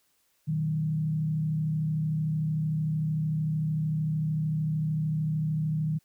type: tone with frequency modulation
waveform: sine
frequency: 155.56 Hz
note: D#3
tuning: in tune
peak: -25 dBFS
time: 0.47-5.99 s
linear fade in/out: 20 ms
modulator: 33.3 Hz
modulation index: 0.5
effects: white hiss -70 dBFS RMS until 6.04 s